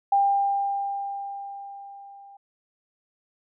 sine tone with level ramp, 797 Hz, G5, 28 cents sharp, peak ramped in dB -16 to -45 dBFS, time 0.12-2.37 s, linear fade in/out 5 ms, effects none

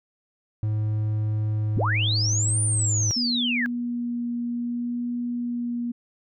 triangle tone with pitch glide, 107.2 to 106.4 Hz, A2 to G#2, -45 to +42 cents, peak -20 dBFS, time 0.63-3.11 s, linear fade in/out 0 ms, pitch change -13 cents, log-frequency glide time 1.53-1.91 s
sine linear two-way sweep, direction up then down, 33.05 to 9397 to 1579 Hz, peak -23 dBFS, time 1.76-3.66 s, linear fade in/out 0 ms, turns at 2.62 s
sine tone with vibrato, 240 Hz, B3, 49 cents flat, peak -25 dBFS, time 3.16-5.92 s, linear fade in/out 10 ms, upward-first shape sine, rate 0.62 Hz, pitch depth 10 cents each way
effects none

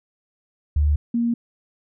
sine tone pair in turn, 74 / 234.9 Hz, D2 / A#3, +14 / +13 cents, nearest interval octave + minor sixth, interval 1999 cents, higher second, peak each -15 / -18 dBFS, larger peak first, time 0.76-0.96 / 1.14-1.34 s, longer neither, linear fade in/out 5 ms, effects none

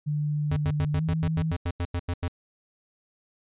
sine tone with pitch glide, 148.8 to 160.4 Hz, D3 to E3, +23 to -47 cents, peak -24 dBFS, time 0.06-1.53 s, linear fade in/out 20 ms, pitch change +130 cents, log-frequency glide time 0.96-1.03 s
square tone bursts, 87.31 Hz, F2, in tune, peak -26 dBFS, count 13, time 0.51-2.281 s, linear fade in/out 5 ms, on 55 ms, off 88 ms
effects resampled to 8000 Hz

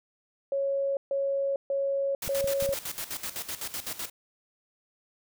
sine tone bursts, 552 Hz, C#5, 7 cents flat, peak -25 dBFS, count 4, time 0.52-2.74 s, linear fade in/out 2 ms, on 450 ms, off 140 ms
white noise with tremolo, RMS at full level -34 dBFS, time 2.22-4.1 s, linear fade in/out 5 ms, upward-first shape square, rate 7.9 Hz, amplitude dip 75%
clicks, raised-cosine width 5 ms, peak -26 dBFS, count 4, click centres 2.277 / 2.443 / 2.625 / 2.691 s
effects none

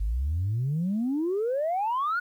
sine exponential sweep, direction up, 48 to 1480 Hz, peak -23 dBFS, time 0-2.2 s, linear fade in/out 10 ms, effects tanh soft clip ceiling -21 dBFS + 10-bit

